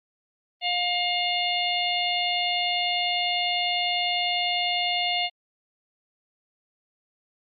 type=harmonic tone; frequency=710 Hz; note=F5; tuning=28 cents sharp; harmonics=1 / 3 / 4 / 5 / 6; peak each=-28 / -30 / -27 / -31 / -34 dBFS; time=0.61-5.3 s; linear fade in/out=50 ms; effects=Opus 32 kbps